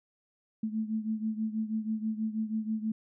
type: beating tone pair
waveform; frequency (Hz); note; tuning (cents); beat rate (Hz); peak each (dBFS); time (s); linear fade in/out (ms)
sine; 217.2 / 223.4; A3 / A3; -22 / +27; 6.2; -31 / -35; 0.63-2.92; 5
effects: none